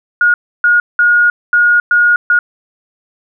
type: tone bursts at uneven times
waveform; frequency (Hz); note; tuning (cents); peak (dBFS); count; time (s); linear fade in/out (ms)
sine; 1437; F6; +49; -6; 6; 0.21-0.34 / 0.64-0.8 / 0.99-1.3 / 1.53-1.8 / 1.91-2.16 / 2.3-2.39; 2
effects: none